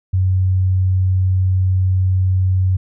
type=tone; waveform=sine; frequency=93.3 Hz; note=F#2; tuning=15 cents sharp; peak=-12 dBFS; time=0.13-2.77 s; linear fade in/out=10 ms; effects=none